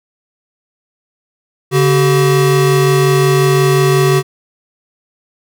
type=tone pair together; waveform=square; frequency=142 / 380.4 Hz; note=C#3 / F#4; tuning=+42 / +48 cents; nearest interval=octave + perfect fourth; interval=1706 cents; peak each=-12 dBFS; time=1.71-4.23 s; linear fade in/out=50 ms; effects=none